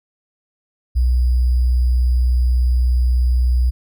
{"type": "tone with sample-and-hold", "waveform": "sine", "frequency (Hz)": 61.74, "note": "B1", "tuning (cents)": 0, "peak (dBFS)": -12, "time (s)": [0.95, 3.71], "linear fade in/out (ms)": 20, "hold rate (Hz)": 4900, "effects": []}